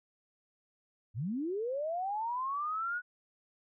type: linear sweep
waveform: sine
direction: up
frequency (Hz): 91.9 to 1480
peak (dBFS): -32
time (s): 1.14-3.02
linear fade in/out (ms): 50
effects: none